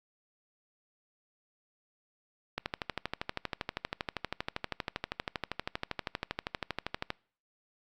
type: click train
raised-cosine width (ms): 0.3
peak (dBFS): -16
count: 58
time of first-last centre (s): 2.58-7.104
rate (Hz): 12.6
effects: noise-tail reverb RT60 0.5 s tail -25 dB re dry + Opus 48 kbps